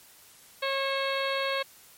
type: harmonic tone with a mistuned harmonic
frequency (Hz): 545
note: C#5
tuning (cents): -29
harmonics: 1 / 2 / 3 / 4 / 5 / 6 / 7 / 8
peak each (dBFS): -30 / -33 / -35 / -36 / -37 / -38 / -38 / -39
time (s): 0.62-1.63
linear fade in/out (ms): 10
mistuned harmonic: 5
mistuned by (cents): -55
effects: white hiss -54 dBFS RMS until 1.97 s + MP3 64 kbps